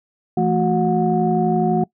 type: tone cluster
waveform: sine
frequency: 168.4 / 220.4 / 366.3 / 727 Hz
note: E3 / A3 / F#4 / F#5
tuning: +37 / +3 / -17 / -31 cents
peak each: -20 dBFS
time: 0.37-1.84 s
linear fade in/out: 5 ms
effects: noise-tail reverb RT60 0.1 s tail -23 dB re dry + tanh soft clip ceiling -5 dBFS